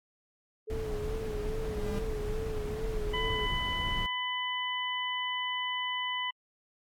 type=tone with vibrato; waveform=sine; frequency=431.2 Hz; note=A4; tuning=35 cents flat; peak=-35 dBFS; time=0.67-3.47 s; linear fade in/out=20 ms; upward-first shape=sine; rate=2.4 Hz; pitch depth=50 cents each way
type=noise; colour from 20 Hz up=brown; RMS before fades=-35 dBFS; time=0.7-4.06 s; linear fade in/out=0 ms
type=tone with exponential growth; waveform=45% pulse; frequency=200.4 Hz; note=G3; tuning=38 cents sharp; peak=-34 dBFS; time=1.3-1.99 s; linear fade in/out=5 ms; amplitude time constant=150 ms
type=harmonic tone; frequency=1000 Hz; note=B5; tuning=21 cents sharp; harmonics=1 / 2 / 3; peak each=-35 / -35 / -35 dBFS; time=3.13-6.31 s; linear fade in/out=10 ms
effects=AAC 64 kbps